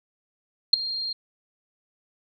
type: tone with ADSR envelope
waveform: sine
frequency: 4209 Hz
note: C8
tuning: 9 cents sharp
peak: -7 dBFS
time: 0.73-1.13 s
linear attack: 7 ms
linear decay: 6 ms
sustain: -20 dB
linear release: 8 ms
effects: none